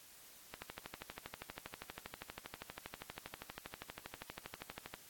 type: click train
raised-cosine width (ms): 0.3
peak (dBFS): -28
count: 56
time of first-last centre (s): 0.54-4.94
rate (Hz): 12.5
effects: white hiss -59 dBFS RMS until 5.09 s + AAC 64 kbps